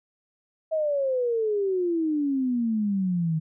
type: exponential sweep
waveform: sine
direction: down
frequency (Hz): 646 to 155.1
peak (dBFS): -22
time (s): 0.71-3.4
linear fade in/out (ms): 20
effects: none